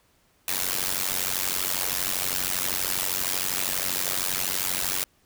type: noise with amplitude modulation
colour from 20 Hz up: white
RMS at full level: -23 dBFS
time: 0.48-5.04 s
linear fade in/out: 2 ms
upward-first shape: sine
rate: 92.6 Hz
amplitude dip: 100%
effects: pink hiss -64 dBFS RMS until 5.25 s